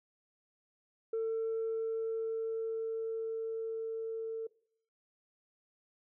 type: tone with level ramp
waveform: sine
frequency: 449 Hz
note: A4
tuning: 35 cents sharp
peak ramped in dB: -29 to -35 dBFS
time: 1.13-4.47 s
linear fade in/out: 5 ms
effects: noise-tail reverb RT60 0.6 s tail -22 dB re dry + tanh soft clip ceiling -29 dBFS